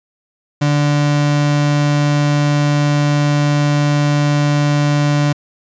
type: tone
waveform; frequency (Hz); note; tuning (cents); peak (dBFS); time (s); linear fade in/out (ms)
35% pulse; 146.2; D3; -7; -10; 0.61-5.33; 10
effects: resampled to 16000 Hz